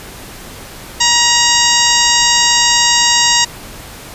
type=harmonic tone with a mistuned harmonic; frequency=948 Hz; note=A#5; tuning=29 cents sharp; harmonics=1 / 2 / 3 / 4 / 5 / 6 / 7 / 8; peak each=-17 / -17 / -17 / -17 / -17 / -17 / -17 / -17 dBFS; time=1-3.45 s; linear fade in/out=10 ms; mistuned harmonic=6; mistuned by=-29 cents; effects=pink hiss -32 dBFS RMS until 4.14 s + resampled to 32000 Hz